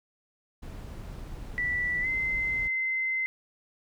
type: noise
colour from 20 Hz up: brown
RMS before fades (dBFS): -40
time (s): 0.62-2.68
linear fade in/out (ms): 10
type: tone with pitch glide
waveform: sine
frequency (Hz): 1964 to 2065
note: B6 to C7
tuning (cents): -10 to -23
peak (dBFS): -26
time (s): 1.58-3.26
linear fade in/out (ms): 0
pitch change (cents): +87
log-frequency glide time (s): 2.01-2.07
effects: none